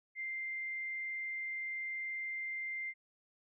sine tone, 2093 Hz, C7, in tune, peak -37 dBFS, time 0.15-2.94 s, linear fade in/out 50 ms, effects none

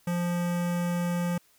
square tone with notch filter, 174.6 Hz, F3, in tune, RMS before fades -28 dBFS, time 0.07-1.38 s, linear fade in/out 5 ms, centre 4100 Hz, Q 1.5, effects white hiss -63 dBFS RMS until 1.58 s

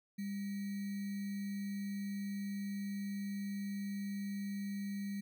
sine tone with sample-and-hold, 200 Hz, G3, 35 cents sharp, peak -37 dBFS, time 0.18-5.21 s, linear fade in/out 10 ms, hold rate 2100 Hz, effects none

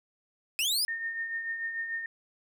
sawtooth linear sweep, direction up, 2509 to 5180 Hz, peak -23 dBFS, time 0.59-0.85 s, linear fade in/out 0 ms
sine tone with tremolo, 1828 Hz, A#6, 34 cents flat, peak -29 dBFS, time 0.88-2.06 s, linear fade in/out 2 ms, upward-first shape triangle, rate 6.8 Hz, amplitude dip 55%
effects none

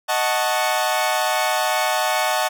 sawtooth chord, D# half-diminished seventh, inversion none, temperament equal, 622.3 / 740 / 880 / 1108.7 Hz, D#5 / F#5 / A5 / C#6, 0 / 0 / 0 / 0 cents, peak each -20 / -19 / -20 / -23 dBFS, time 0.08-2.49 s, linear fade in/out 20 ms, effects none

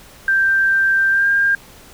sine tone with pitch glide, 1574 to 1603.4 Hz, G6 to G6, +7 to +39 cents, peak -12 dBFS, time 0.28-1.55 s, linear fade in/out 2 ms, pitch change +32 cents, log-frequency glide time 1.1-1.27 s, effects pink hiss -43 dBFS RMS until 1.93 s

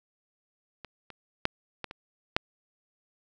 clicks, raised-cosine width 0.3 ms, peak -25 / -28 / -8 / -18 / -24 / -6 dBFS, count 6, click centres 0.847 / 1.103 / 1.454 / 1.843 / 1.911 / 2.365 s, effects none

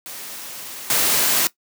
white noise with level steps, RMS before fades -34 / -18 dBFS, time 0.06-1.47 s, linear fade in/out 0 ms, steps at 0.9 s, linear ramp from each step 2 ms, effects noise-tail reverb RT60 0.1 s tail -18 dB re dry + high-pass 150 Hz 12 dB/octave

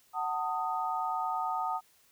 sine chord, D# diminished, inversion first, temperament just, 746.7 / 896 / 1244.5 Hz, F#5 / A5 / D#6, +16 / +31 / 0 cents, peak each -34 dBFS, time 0.13-1.81 s, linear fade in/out 50 ms, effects white hiss -65 dBFS RMS until 2.11 s

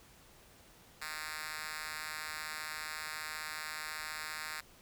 5% pulse tone with high-pass filter, 154.7 Hz, D#3, 10 cents flat, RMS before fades -42 dBFS, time 1.01-4.61 s, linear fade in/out 10 ms, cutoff 1700 Hz, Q 0.94, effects pink hiss -60 dBFS RMS until 4.81 s

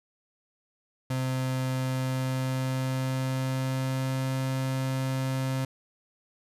35% pulse tone with pitch glide, 129.9 to 132.02 Hz, C3 to C3, -12 to +16 cents, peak -25 dBFS, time 1.1-5.65 s, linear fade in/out 5 ms, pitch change +28 cents, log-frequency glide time 1.69-4.36 s, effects resampled to 32000 Hz

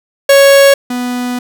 45% pulse tone pair in turn, 554.4 / 247 Hz, C#5 / B3, 0 / 0 cents, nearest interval octave + major second, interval 1400 cents, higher first, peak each -3 / -15 dBFS, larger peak first, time 0.29-0.74 / 0.9-1.39 s, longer second, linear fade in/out 5 ms, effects none

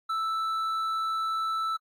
sine tone with hard clipping, 1318.5 Hz, E6, in tune, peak -28 dBFS, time 0.09-1.77 s, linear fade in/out 10 ms, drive 5 dB, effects AAC 64 kbps

